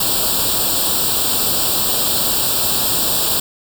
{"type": "noise with comb filter", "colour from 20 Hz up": "white", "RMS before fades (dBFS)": -17, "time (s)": [0, 3.4], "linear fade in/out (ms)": 5, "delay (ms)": 0.24, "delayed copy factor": 0.9, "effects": []}